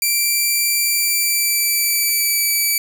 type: tone with pitch glide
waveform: 5% pulse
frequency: 2349 to 2305 Hz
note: D7 to D7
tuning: 0 to -33 cents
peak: -6 dBFS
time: 0.02-2.78 s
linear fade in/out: 2 ms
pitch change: -33 cents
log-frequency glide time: 0.82-2.51 s
effects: none